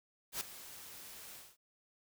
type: noise with ADSR envelope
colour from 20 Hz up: white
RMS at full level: -36 dBFS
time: 0.32-1.57 s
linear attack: 89 ms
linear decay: 4 ms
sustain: -15 dB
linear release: 220 ms
effects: none